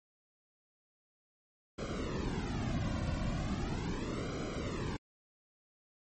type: noise with flanger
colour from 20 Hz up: brown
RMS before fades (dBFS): -36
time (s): 1.78-4.97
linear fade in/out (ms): 10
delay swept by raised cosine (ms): 1.1 to 2.4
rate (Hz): 0.38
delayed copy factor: -0.9
effects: MP3 32 kbps